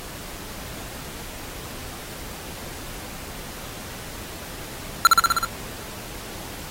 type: tone with echo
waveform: square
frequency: 1361 Hz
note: F6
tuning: 45 cents flat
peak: -8 dBFS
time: 5.05-5.07 s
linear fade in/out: 0 ms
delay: 63 ms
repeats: 6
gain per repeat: -2 dB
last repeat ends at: 5.448 s
effects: pink hiss -37 dBFS RMS until 6.7 s + AAC 48 kbps